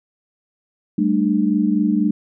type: chord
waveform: sine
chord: G suspended second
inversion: none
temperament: equal with one note detuned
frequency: 196 / 220 / 299.3 Hz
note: G3 / A3 / D4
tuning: 0 / 0 / +33 cents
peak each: -19 dBFS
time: 0.98-2.11 s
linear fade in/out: 5 ms
effects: none